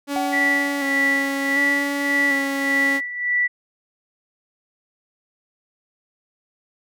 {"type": "tone with vibrato", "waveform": "sawtooth", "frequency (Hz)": 279.4, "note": "C#4", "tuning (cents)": 14, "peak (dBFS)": -19, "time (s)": [0.07, 3.01], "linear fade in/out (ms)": 50, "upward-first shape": "square", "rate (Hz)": 0.67, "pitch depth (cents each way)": 24}
{"type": "tone with exponential decay", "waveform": "triangle", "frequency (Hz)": 759, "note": "F#5", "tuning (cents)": 44, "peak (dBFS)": -19, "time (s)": [0.16, 1.54], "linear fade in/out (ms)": 0, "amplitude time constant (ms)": 300}
{"type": "tone with tremolo", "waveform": "sine", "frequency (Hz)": 1962, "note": "B6", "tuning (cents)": -12, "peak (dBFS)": -16, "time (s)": [0.32, 3.48], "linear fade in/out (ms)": 20, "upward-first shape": "sine", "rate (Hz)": 1.7, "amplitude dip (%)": 75}
{"effects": []}